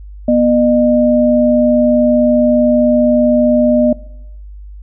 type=tone pair together; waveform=sine; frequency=243.1 / 607.8 Hz; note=B3 / D#5; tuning=-27 / -41 cents; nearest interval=octave + major third; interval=1586 cents; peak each=-10 / -11 dBFS; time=0.28-3.93 s; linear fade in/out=5 ms; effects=noise-tail reverb RT60 0.8 s tail -21 dB re dry + added 50 Hz sine -29 dBFS peak until 4.82 s